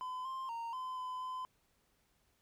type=tone with pitch steps; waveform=triangle; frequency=1015 / 1051 / 925 / 1024 / 1014 / 1021 Hz; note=B5 / C6 / A#5 / C6 / B5 / C6; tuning=+47 / +7 / -14 / -38 / +45 / -43 cents; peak=-37 dBFS; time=0.01-1.45 s; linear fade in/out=0 ms; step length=240 ms; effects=pink hiss -75 dBFS RMS until 2.41 s